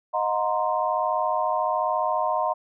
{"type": "chord", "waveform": "sine", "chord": "C half-diminished seventh", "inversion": "first", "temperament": "equal with one note detuned", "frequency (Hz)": [622.3, 723.5, 932.3, 1046.5], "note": ["Eb5", "Gb5", "Bb5", "C6"], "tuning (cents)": [0, -39, 0, 0], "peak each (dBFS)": -27, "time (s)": [0.13, 2.54], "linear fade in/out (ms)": 20, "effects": []}